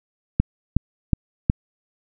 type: click train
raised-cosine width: 5 ms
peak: -3 dBFS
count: 4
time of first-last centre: 0.4-1.499 s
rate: 2.73 Hz
effects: none